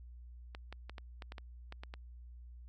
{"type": "clicks", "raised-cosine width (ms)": 0.3, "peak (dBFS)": -30, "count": 10, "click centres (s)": [0.549, 0.726, 0.896, 0.982, 1.222, 1.321, 1.382, 1.724, 1.835, 1.939], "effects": ["added 60 Hz sine -49 dBFS peak until 2.68 s"]}